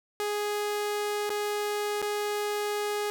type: tone with dropouts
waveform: sawtooth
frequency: 415.3 Hz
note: G#4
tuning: in tune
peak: -24 dBFS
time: 0.2-3.1 s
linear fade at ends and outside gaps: 0 ms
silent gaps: 1.294-1.302 / 2.017-2.025 s
effects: none